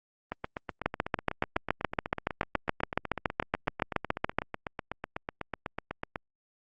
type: two click trains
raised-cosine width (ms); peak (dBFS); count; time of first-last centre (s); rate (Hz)
0.5; -18 / -10; 48 / 26; 0.32-6.159 / 0.86-4.386; 8.05 / 7.09
effects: Opus 24 kbps